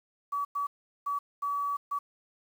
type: tone bursts at uneven times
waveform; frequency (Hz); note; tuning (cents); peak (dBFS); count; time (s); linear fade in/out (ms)
sine; 1141; C#6; +50; -28; 5; 0.32-0.45 / 0.55-0.67 / 1.06-1.19 / 1.42-1.77 / 1.91-1.99; 10
effects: 9-bit